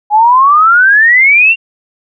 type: exponential sweep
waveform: sine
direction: up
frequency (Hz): 822 to 2794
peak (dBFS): -3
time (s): 0.1-1.56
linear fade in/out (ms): 50
effects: none